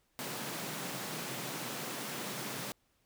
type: high-pass noise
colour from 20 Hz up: pink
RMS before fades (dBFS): -40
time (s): 0.19-2.72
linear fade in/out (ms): 0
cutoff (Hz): 120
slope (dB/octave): 96
effects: pink hiss -74 dBFS RMS until 3.05 s